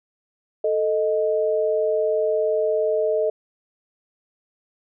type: tone pair together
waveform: sine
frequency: 440 / 622.8 Hz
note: A4 / D#5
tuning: 0 / +2 cents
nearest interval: tritone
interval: 602 cents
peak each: -21 dBFS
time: 0.64-3.3 s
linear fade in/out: 5 ms
effects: none